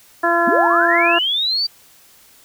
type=harmonic tone; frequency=341 Hz; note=F4; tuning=41 cents flat; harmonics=1 / 2 / 3 / 4 / 5; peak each=-21 / -18 / -20 / -21 / -19 dBFS; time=0.23-1.19 s; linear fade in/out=10 ms
type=linear sweep; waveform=sine; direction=up; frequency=195.7 to 4699 Hz; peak=-16 dBFS; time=0.47-1.67 s; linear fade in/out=10 ms
effects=white hiss -49 dBFS RMS until 2.44 s